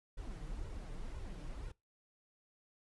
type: noise with flanger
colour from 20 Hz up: brown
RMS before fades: -44 dBFS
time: 0.17-1.72 s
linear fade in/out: 10 ms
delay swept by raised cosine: 2 to 6.8 ms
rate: 2 Hz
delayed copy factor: +0.75
effects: noise-tail reverb RT60 0.2 s tail -21 dB re dry + resampled to 24000 Hz